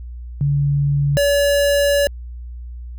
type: tone pair in turn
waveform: sine / square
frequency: 142.5 / 570 Hz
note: C#3 / C#5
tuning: +48 / +48 cents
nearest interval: 2 octaves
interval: 2400 cents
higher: second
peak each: -14 dBFS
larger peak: neither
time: 0.41-1.17 / 1.17-2.07 s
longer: second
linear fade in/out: 0 ms
effects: added 60 Hz sine -29 dBFS peak until 2.98 s